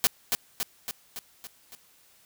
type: noise with echo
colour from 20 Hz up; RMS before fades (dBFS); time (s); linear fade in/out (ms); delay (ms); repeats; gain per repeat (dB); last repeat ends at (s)
white; -21; 0.04-0.07; 0; 280; 6; -4; 1.75
effects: white hiss -60 dBFS RMS until 2.25 s